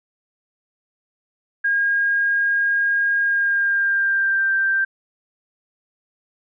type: tone with pitch glide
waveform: sine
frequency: 1625 to 1573.3 Hz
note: G#6 to G6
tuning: -38 to +6 cents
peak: -16 dBFS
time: 1.64-4.85 s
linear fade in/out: 10 ms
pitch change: -56 cents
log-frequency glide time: 3.21-4.49 s
effects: none